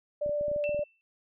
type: tone with vibrato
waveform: sine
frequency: 587.3 Hz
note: D5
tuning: in tune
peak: -27 dBFS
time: 0.21-0.84 s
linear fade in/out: 10 ms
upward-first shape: triangle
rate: 8.6 Hz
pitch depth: 10 cents each way
type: clicks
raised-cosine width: 3 ms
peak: -31 dBFS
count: 9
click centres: 0.262 / 0.294 / 0.411 / 0.482 / 0.515 / 0.562 / 0.693 / 0.746 / 0.793 s
type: tone with exponential decay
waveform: sine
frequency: 2672 Hz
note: E7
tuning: 23 cents sharp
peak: -33 dBFS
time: 0.64-1.01 s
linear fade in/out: 0 ms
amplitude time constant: 79 ms
effects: none